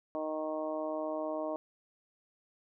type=harmonic tone; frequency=155.56 Hz; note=D#3; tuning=in tune; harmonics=2 / 3 / 4 / 5 / 6 / 7; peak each=-39 / -44 / -35 / -46 / -45 / -45 dBFS; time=0.15-1.56 s; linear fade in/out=0 ms; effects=none